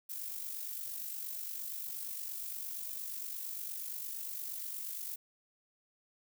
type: noise with amplitude modulation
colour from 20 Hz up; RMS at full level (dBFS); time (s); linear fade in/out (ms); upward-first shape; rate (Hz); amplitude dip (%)
violet; -39; 0.09-5.16; 10; sine; 48.6; 50
effects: none